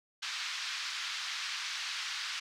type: band-pass noise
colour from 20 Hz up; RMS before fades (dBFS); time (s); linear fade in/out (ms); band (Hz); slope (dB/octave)
white; -38; 0.22-2.4; 10; 1200 to 5100; 24
effects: none